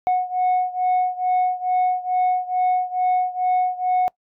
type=beating tone pair; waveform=sine; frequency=732 / 734.3 Hz; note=F#5 / F#5; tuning=-19 / -13 cents; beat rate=2.3 Hz; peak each=-18 / -20 dBFS; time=0.07-4.08 s; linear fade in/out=0 ms; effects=noise-tail reverb RT60 0.1 s tail -24 dB re dry + tanh soft clip ceiling -14 dBFS